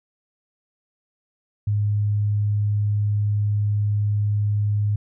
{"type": "tone", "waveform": "sine", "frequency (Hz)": 103.83, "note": "G#2", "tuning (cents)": 0, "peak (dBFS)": -18, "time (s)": [1.67, 4.96], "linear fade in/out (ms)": 5, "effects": []}